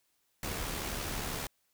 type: noise with amplitude modulation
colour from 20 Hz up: pink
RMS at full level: -35 dBFS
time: 0.43-1.47 s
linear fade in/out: 2 ms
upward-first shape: sine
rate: 72.4 Hz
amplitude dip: 40%
effects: white hiss -75 dBFS RMS until 1.73 s